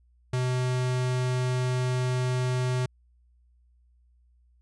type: tone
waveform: square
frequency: 126.6 Hz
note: B2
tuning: 43 cents sharp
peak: -25 dBFS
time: 0.33-2.86 s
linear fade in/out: 5 ms
effects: added 60 Hz sine -59 dBFS peak until 4.61 s + resampled to 22050 Hz